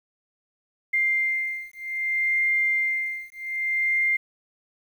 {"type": "beating tone pair", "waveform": "sine", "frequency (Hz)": [2100, 2100.63], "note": ["C7", "C7"], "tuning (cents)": [6, 6], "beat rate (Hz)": 0.63, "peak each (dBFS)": [-25, -25], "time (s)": [0.93, 4.17], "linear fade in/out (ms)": 10, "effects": ["9-bit"]}